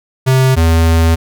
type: tone pair in turn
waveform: square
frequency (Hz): 130.9 / 82.11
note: C3 / E2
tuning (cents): +1 / -6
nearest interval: minor sixth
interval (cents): 807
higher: first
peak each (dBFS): -8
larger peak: neither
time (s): 0.26-0.56 / 0.56-1.16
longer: second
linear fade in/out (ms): 20
effects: none